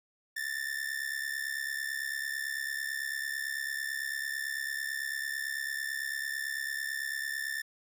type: ring-modulated tone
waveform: 45% pulse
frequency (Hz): 1782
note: A6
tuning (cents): +22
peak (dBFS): -30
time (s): 0.36-7.62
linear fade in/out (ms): 10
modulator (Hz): 34.5
effects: 12-bit